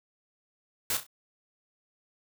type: noise with echo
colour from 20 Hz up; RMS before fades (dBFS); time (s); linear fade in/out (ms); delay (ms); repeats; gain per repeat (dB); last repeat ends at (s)
white; -29; 0.9-0.97; 2; 32; 3; -9; 1.066
effects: none